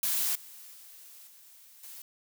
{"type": "noise with level steps", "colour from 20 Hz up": "blue", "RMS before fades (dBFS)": [-29, -49, -51, -55, -46], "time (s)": [0.03, 2.02], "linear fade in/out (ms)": 2, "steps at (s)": [0.35, 0.73, 1.27, 1.83], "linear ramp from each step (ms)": 5, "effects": []}